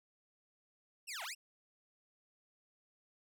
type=linear two-way sweep; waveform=15% pulse; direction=down then up; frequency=2852 to 622.3 to 2852 Hz; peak=-35 dBFS; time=1.07-1.35 s; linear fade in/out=20 ms; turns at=1.23 s; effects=none